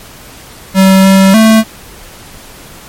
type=tone with pitch steps; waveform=square; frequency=191.2 / 192.7 / 221 Hz; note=G3 / G3 / A3; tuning=-43 / -29 / +8 cents; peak=-3 dBFS; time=0.74-1.64 s; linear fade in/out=50 ms; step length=300 ms; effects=pink hiss -33 dBFS RMS until 2.88 s + MP3 64 kbps